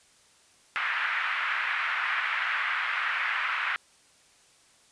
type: band-pass noise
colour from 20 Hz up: pink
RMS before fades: -29 dBFS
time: 0.76-3.76 s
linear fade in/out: 0 ms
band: 1300 to 2300 Hz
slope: 24 dB/octave
effects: white hiss -60 dBFS RMS until 4.91 s + resampled to 22050 Hz